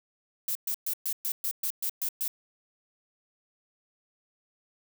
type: noise bursts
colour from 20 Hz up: violet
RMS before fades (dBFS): -30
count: 10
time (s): 0.48-2.28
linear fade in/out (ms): 2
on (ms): 72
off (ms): 120
effects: none